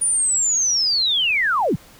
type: linear sweep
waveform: sine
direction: down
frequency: 9630 to 92.4 Hz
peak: -16 dBFS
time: 0.01-1.76 s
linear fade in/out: 10 ms
effects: pink hiss -47 dBFS RMS until 1.99 s